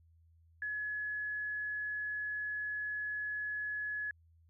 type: tone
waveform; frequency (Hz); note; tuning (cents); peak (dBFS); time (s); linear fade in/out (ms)
sine; 1696; G#6; +36; -35; 0.62-4.11; 2
effects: added 82 Hz sine -62 dBFS peak until 4.49 s